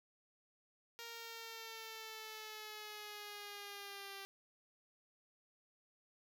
5% pulse linear sweep, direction down, 466.2 to 392.1 Hz, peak -36 dBFS, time 0.99-4.25 s, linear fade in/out 0 ms, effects none

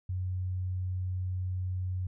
sine tone, 92 Hz, F#2, 9 cents flat, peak -30 dBFS, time 0.09-2.07 s, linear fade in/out 5 ms, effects none

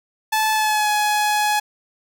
sawtooth tone with pitch glide, 869 to 840.9 Hz, A5 to G#5, -22 to +21 cents, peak -13 dBFS, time 0.32-1.6 s, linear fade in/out 10 ms, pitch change -57 cents, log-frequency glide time 0.53-0.89 s, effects none

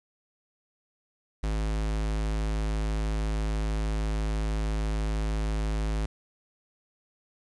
square tone, 53.1 Hz, G#1, 39 cents sharp, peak -27 dBFS, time 1.43-6.06 s, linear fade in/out 5 ms, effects resampled to 22050 Hz + 9-bit

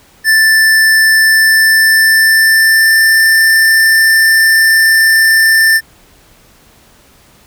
square tone with pitch glide, 1765 to 1783.4 Hz, A6 to A6, +5 to +23 cents, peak -6 dBFS, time 0.24-5.81 s, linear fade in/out 50 ms, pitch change +18 cents, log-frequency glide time 1.19-3.29 s, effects pink hiss -45 dBFS RMS until 7.46 s

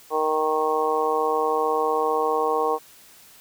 harmonic tone, 155.56 Hz, D#3, in tune, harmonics 2 / 3 / 4 / 5 / 6 / 7, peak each -35 / -23 / -32 / -26 / -29 / -26 dBFS, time 0.1-2.79 s, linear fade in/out 50 ms, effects white hiss -50 dBFS RMS until 3.4 s

